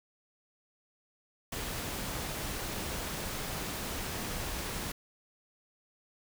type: noise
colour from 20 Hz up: pink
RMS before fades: -37 dBFS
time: 1.52-4.92 s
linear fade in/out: 5 ms
effects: none